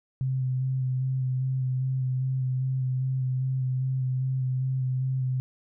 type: tone with vibrato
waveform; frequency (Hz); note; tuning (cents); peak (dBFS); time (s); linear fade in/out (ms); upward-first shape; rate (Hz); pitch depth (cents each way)
sine; 130; C3; -11; -24; 0.21-5.4; 0; square; 2.5; 16
effects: none